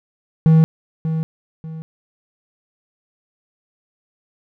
triangle tone with echo, 160 Hz, D#3, 49 cents sharp, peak -6 dBFS, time 0.46-0.64 s, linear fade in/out 0 ms, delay 590 ms, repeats 2, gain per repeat -10 dB, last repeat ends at 1.82 s, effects none

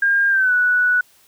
sine tone with pitch glide, 1610 to 1476.4 Hz, G6 to F#6, +46 to -4 cents, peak -13 dBFS, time 0.02-1.01 s, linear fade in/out 5 ms, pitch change -150 cents, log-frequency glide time 0.29-0.53 s, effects white hiss -54 dBFS RMS until 1.27 s

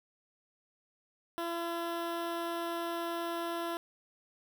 15% pulse tone with notch filter, 338.7 Hz, E4, 47 cents sharp, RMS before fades -36 dBFS, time 1.38-3.77 s, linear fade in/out 0 ms, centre 6900 Hz, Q 1, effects none

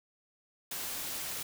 white noise, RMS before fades -38 dBFS, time 0.71-1.43 s, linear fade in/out 5 ms, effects none

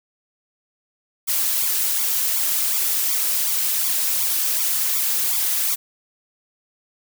blue noise with flanger, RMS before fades -21 dBFS, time 1.27-5.76 s, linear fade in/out 20 ms, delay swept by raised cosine 0.86 to 4.06 ms, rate 2.7 Hz, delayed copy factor +1, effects none

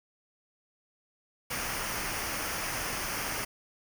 pink noise with comb filter, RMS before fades -34 dBFS, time 1.5-3.45 s, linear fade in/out 10 ms, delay 0.26 ms, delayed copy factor -0.6, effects none

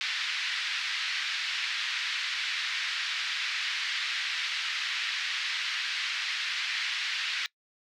pink band-pass noise, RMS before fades -32 dBFS, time 0.01-7.46 s, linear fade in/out 0 ms, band 1700 to 4500 Hz, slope 24 dB/octave, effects noise-tail reverb RT60 0.1 s tail -22 dB re dry

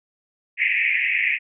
pink band-pass noise, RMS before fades -21 dBFS, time 0.57-1.39 s, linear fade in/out 50 ms, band 1900 to 2600 Hz, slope 96 dB/octave, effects none

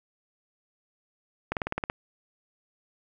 slowing click train, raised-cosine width 0.5 ms, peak -13 dBFS, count 8, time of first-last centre 1.52-1.899 s, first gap 48 ms, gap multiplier 1.04, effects none

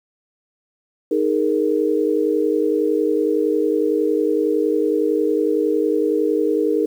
sine chord, D# suspended fourth, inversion none, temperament equal, 311.1 / 415.3 / 466.2 Hz, D#4 / G#4 / A#4, 0 / 0 / 0 cents, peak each -20 dBFS, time 1.11-6.86 s, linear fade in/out 5 ms, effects 8-bit

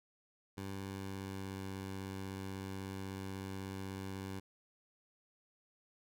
15% pulse tone with pitch glide, 97.5 to 96.27 Hz, G2 to G2, -9 to -31 cents, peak -35 dBFS, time 0.57-4.4 s, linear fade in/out 10 ms, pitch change -22 cents, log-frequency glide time 0.74-1.6 s, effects none

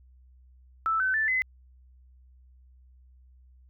sine tone with pitch steps, 1318.5 / 1523.3 / 1760 / 2033 Hz, E6 / F#6 / A6 / B6, 0 / +50 / 0 / +50 cents, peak -23 dBFS, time 0.86-1.42 s, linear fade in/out 0 ms, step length 140 ms, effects added 63 Hz sine -53 dBFS peak until 3.69 s

